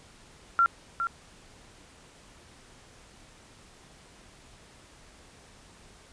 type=tone with echo; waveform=sine; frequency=1371 Hz; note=F6; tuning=32 cents flat; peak=-18 dBFS; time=0.59-0.66 s; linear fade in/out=0 ms; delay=410 ms; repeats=1; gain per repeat=-8 dB; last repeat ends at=1.07 s; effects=pink hiss -54 dBFS RMS until 6.12 s + resampled to 22050 Hz